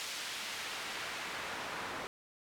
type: noise with band-pass filter sweep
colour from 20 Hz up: pink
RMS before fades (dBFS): -41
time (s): 0-2.07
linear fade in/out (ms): 0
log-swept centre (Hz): 3900 to 1100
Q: 0.7
effects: none